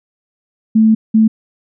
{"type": "tone bursts at uneven times", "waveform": "sine", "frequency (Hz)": 220, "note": "A3", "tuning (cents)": 0, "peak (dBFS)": -6, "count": 2, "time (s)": [[0.75, 0.95], [1.14, 1.28]], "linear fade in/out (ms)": 10, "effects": []}